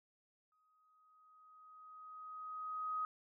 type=tone with exponential growth; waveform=sine; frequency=1257 Hz; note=D#6; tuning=17 cents sharp; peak=-35 dBFS; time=0.52-3.05 s; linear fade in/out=1 ms; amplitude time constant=550 ms; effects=none